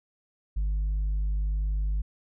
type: tone with tanh clipping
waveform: sine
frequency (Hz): 50.7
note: G#1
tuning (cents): -41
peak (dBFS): -25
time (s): 0.56-2.02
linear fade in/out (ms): 10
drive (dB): 2
effects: none